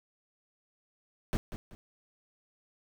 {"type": "noise with echo", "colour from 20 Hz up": "brown", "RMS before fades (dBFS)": -29, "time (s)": [1.33, 1.37], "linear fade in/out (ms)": 0, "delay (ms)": 190, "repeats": 2, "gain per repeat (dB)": -10, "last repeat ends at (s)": 1.75, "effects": []}